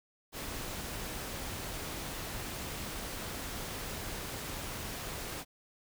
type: noise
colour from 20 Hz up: pink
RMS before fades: -40 dBFS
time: 0.32-5.45 s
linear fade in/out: 50 ms
effects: none